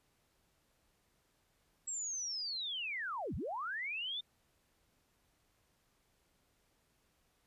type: linear two-way sweep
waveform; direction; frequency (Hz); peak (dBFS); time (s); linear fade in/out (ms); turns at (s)
sine; down then up; 7730 to 51.91 to 3634; -37; 1.87-4.21; 10; 3.35
effects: pink hiss -75 dBFS RMS until 7.46 s + resampled to 32000 Hz